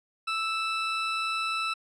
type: tone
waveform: 20% pulse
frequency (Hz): 1318.5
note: E6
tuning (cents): 0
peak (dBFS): -22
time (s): 0.27-1.74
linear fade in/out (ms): 10
effects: low-pass 6000 Hz 12 dB/octave